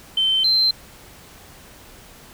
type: tone pair in turn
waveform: sine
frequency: 3091 / 4114 Hz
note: G7 / C8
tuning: -25 / -30 cents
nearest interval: perfect fourth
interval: 495 cents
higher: second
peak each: -15 / -13 dBFS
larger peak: second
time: 0.17-0.44 / 0.44-0.71 s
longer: neither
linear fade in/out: 5 ms
effects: tanh soft clip ceiling -10 dBFS + pink hiss -45 dBFS RMS until 2.33 s